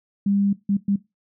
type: tone bursts at uneven times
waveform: sine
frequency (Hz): 200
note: G3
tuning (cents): +35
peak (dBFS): -17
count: 3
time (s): 0.26-0.53 / 0.69-0.77 / 0.88-0.96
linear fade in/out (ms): 5
effects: noise-tail reverb RT60 0.2 s tail -18 dB re dry